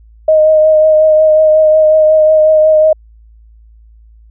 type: tone with vibrato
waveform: sine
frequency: 622.3 Hz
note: D#5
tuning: in tune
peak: -4 dBFS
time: 0.28-2.93 s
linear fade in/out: 5 ms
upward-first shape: triangle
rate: 5.5 Hz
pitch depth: 23 cents each way
effects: added 55 Hz sine -38 dBFS peak until 4.3 s